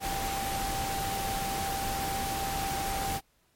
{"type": "tone in noise", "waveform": "sine", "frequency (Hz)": 784, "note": "G5", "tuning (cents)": 0, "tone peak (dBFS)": -32, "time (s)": [0, 3.21], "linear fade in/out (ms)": 50, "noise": "pink", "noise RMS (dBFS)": -34, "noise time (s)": [0, 3.21], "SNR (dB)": -1, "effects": ["pink hiss -69 dBFS RMS until 3.55 s", "MP3 64 kbps"]}